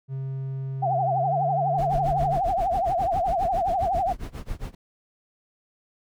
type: tone with pitch glide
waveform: triangle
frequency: 134.1 to 143.72 Hz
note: C3 to D3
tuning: +43 to -37 cents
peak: -26 dBFS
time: 0.08-2.41 s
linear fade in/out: 50 ms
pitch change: +120 cents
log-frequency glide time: 1.19-1.31 s
type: tone with vibrato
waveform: sine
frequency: 728 Hz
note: F#5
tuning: 28 cents flat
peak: -21 dBFS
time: 0.82-4.13 s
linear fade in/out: 10 ms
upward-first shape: triangle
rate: 12 Hz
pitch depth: 190 cents each way
type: noise with tremolo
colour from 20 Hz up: brown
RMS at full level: -30 dBFS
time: 1.78-4.75 s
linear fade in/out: 5 ms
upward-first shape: sine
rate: 7.4 Hz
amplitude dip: 95%
effects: none